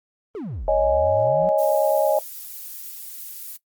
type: exponential two-way sweep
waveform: triangle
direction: down then up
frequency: 468.3 to 40 to 188.6 Hz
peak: -26 dBFS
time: 0.35-1.49 s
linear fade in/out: 0 ms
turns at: 0.67 s
type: chord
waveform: sine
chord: C# suspended second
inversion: none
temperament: just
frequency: 554.4 / 623.7 / 831.5 Hz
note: C#5 / D#5 / G#5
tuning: 0 / +4 / +2 cents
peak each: -20 / -19 / -24 dBFS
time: 0.68-2.19 s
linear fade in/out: 2 ms
type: noise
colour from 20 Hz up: violet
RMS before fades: -36 dBFS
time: 1.58-3.57 s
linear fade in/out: 10 ms
effects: noise-tail reverb RT60 0.1 s tail -18 dB re dry + Opus 32 kbps